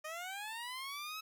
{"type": "linear sweep", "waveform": "15% pulse", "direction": "up", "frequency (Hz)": [606, 1300], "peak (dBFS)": -35, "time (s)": [0.04, 1.21], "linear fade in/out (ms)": 10, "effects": ["12-bit"]}